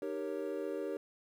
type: chord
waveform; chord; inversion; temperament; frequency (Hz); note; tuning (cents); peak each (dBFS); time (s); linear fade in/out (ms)
triangle; Eb dominant seventh; none; equal with one note detuned; 306.8 / 392 / 466.2 / 554.4; Eb4 / G4 / Bb4 / Db5; -24 / 0 / 0 / 0; -40 / -38 / -39 / -40; 0.02-0.97; 2
effects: 11-bit